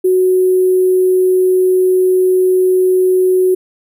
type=tone with sample-and-hold; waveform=sine; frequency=370 Hz; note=F#4; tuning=in tune; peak=-8 dBFS; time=0.04-3.55 s; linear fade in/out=10 ms; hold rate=11025 Hz; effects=none